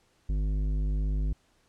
sine tone with tanh clipping, 50.9 Hz, G#1, 34 cents flat, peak -27 dBFS, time 0.29-1.33 s, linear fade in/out 5 ms, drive 12 dB, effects pink hiss -67 dBFS RMS until 1.68 s + low-pass 9000 Hz 12 dB/octave

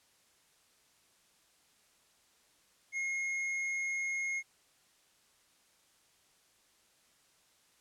triangle tone with hard clipping, 2152 Hz, C7, 48 cents sharp, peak -34 dBFS, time 2.92-4.43 s, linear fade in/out 50 ms, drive 9 dB, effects white hiss -68 dBFS RMS until 7.8 s + low-pass 10000 Hz 12 dB/octave

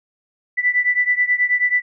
sine beating tone pair, 1975.5 / 1984.8 Hz, B6 / B6, 0 / +8 cents, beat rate 9.3 Hz, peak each -17 / -19 dBFS, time 0.57-1.82 s, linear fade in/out 20 ms, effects none

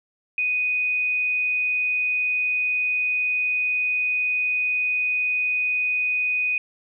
sine tone, 2489 Hz, D#7, in tune, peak -20 dBFS, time 0.38-6.58 s, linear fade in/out 2 ms, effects none

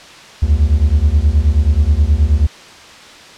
triangle beating tone pair, 69.3 / 78.7 Hz, C#2 / D#2, 0 / +20 cents, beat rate 9.4 Hz, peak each -10 dBFS, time 0.42-2.47 s, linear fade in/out 10 ms, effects white hiss -37 dBFS RMS until 3.37 s + low-pass 5000 Hz 12 dB/octave

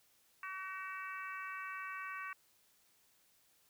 harmonic tone with a mistuned harmonic, 379.7 Hz, F#4, 45 cents sharp, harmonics 3 / 4 / 5 / 6 / 7, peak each -45 / -47 / -49 / -51 / -52 dBFS, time 0.43-2.33 s, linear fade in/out 2 ms, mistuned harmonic 5, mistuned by -17 cents, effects white hiss -71 dBFS RMS until 3.69 s

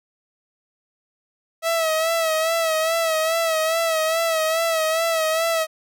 sawtooth tone with vibrato, 648 Hz, E5, 30 cents flat, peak -15 dBFS, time 1.62-5.67 s, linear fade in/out 50 ms, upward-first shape sine, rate 2.4 Hz, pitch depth 50 cents each way, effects none

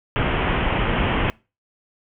pink low-pass noise, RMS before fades -21 dBFS, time 0.16-1.3 s, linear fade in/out 0 ms, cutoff 3200 Hz, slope 96 dB/octave, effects noise-tail reverb RT60 0.3 s tail -24 dB re dry

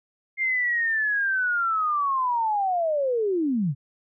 sine linear sweep, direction down, 2120 to 123.6 Hz, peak -21 dBFS, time 0.37-3.75 s, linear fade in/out 50 ms, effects none

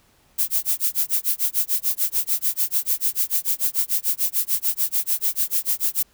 violet noise with tremolo, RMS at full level -19 dBFS, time 0.38-6.03 s, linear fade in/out 10 ms, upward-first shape sine, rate 6.8 Hz, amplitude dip 100%, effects pink hiss -59 dBFS RMS until 6.13 s

